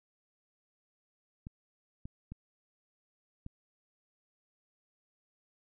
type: clicks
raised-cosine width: 5 ms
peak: -30 dBFS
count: 4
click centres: 1.469 / 2.055 / 2.32 / 3.464 s
effects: none